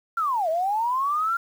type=linear two-way sweep; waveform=sine; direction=down then up; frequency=1396.9 to 622.3 to 1396.9 Hz; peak=-21 dBFS; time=0.17-1.37 s; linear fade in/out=5 ms; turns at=0.49 s; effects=8-bit